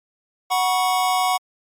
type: chord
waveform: square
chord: F# suspended fourth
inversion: none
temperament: equal with one note detuned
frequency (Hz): 740 / 970.8 / 1108.7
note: F#5 / B5 / C#6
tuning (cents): 0 / -30 / 0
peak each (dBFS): -20 / -26 / -24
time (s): 0.5-1.38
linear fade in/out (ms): 20
effects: MP3 64 kbps